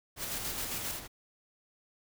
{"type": "noise", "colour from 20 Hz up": "pink", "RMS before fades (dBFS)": -45, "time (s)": [0.16, 1.08], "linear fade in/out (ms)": 20}
{"type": "noise with tremolo", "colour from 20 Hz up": "white", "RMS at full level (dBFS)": -36, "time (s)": [0.18, 1.01], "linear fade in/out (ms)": 50, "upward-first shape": "square", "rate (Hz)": 7.5, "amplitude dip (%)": 35}
{"effects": []}